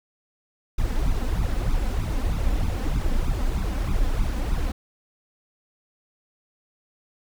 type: noise with flanger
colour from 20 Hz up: brown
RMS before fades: -23 dBFS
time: 0.78-4.72 s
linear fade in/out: 5 ms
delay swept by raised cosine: 0.8 to 4 ms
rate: 3.2 Hz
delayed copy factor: +0.8
effects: none